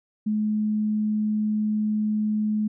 sine tone, 213.1 Hz, G#3, 45 cents sharp, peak -21 dBFS, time 0.26-2.68 s, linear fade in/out 10 ms, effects none

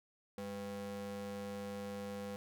square ring-modulated tone, 148.3 Hz, D3, 17 cents sharp, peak -39 dBFS, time 0.38-2.36 s, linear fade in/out 0 ms, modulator 352 Hz, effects none

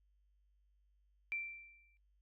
sine tone with exponential decay, 2349 Hz, D7, in tune, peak -35 dBFS, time 1.32-1.97 s, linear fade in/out 0 ms, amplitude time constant 140 ms, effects noise-tail reverb RT60 0.1 s tail -24 dB re dry + added 50 Hz sine -70 dBFS peak until 2.21 s

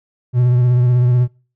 triangle tone with vibrato, 123.47 Hz, B2, in tune, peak -8 dBFS, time 0.33-1.28 s, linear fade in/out 50 ms, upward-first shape triangle, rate 16 Hz, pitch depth 39 cents each way, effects noise-tail reverb RT60 0.4 s tail -26 dB re dry

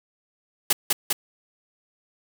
white noise with echo, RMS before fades -19 dBFS, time 0.7-0.73 s, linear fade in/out 5 ms, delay 200 ms, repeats 2, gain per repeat -2 dB, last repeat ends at 1.13 s, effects none

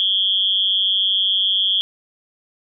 sine tone with amplitude modulation, 3273 Hz, G#7, 26 cents flat, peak -11 dBFS, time 0-1.81 s, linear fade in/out 0 ms, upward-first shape sine, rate 193 Hz, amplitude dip 95%, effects none

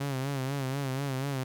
sawtooth tone with vibrato, 135.7 Hz, C#3, 36 cents flat, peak -26 dBFS, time 0-1.44 s, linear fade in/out 10 ms, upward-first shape sine, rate 4.1 Hz, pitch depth 81 cents each way, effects none

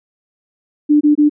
sine tone bursts, 296.8 Hz, D4, 18 cents sharp, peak -7 dBFS, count 3, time 0.89-1.296 s, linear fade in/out 20 ms, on 120 ms, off 23 ms, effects none

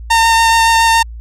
sawtooth tone with vibrato, 911 Hz, A#5, 40 cents flat, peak -4 dBFS, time 0.1-1.03 s, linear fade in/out 10 ms, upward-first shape sine, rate 7.1 Hz, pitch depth 11 cents each way, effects added 57 Hz sine -26 dBFS peak until 1.2 s + low-pass 10000 Hz 12 dB/octave

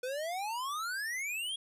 square exponential sweep, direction up, 490 to 3330 Hz, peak -35 dBFS, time 0.03-1.56 s, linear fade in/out 5 ms, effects resampled to 32000 Hz

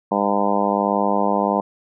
harmonic tone, 101.4 Hz, G#2, 41 cents flat, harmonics 2 / 3 / 4 / 5 / 6 / 7 / 8 / 9 / 10, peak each -23 / -27 / -28 / -25 / -25 / -25 / -26 / -24 / -27 dBFS, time 0.11-1.61 s, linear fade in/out 10 ms, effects none

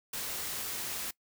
white noise, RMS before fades -37 dBFS, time 0.13-1.11 s, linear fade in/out 5 ms, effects noise-tail reverb RT60 0.1 s tail -22 dB re dry

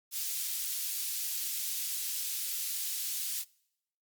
white high-pass noise, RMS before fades -35 dBFS, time 0.11-3.45 s, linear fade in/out 50 ms, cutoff 3600 Hz, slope 12 dB/octave, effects noise-tail reverb RT60 0.8 s tail -25 dB re dry + Opus 48 kbps

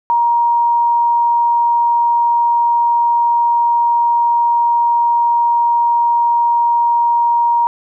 sine tone, 943 Hz, A#5, 20 cents sharp, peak -10 dBFS, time 0.1-7.67 s, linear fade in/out 0 ms, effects none

